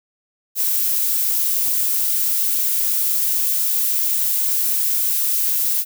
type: noise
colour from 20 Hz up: violet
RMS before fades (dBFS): -19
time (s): 0.55-5.85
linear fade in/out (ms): 50
effects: none